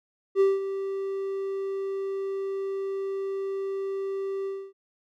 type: tone with ADSR envelope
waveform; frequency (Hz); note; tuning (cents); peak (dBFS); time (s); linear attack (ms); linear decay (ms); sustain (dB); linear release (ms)
triangle; 390; G4; -9; -14; 0.35-4.73; 54; 190; -12; 270
effects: none